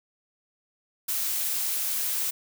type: noise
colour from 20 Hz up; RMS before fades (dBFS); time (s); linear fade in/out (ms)
blue; -28; 1.08-2.31; 10
effects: none